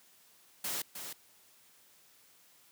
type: noise with echo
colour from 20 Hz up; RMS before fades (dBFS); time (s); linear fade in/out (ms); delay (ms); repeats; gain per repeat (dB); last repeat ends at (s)
white; -36; 0.64-0.82; 5; 310; 1; -7; 1.13
effects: white hiss -63 dBFS RMS until 2.71 s + high-pass 100 Hz 12 dB/octave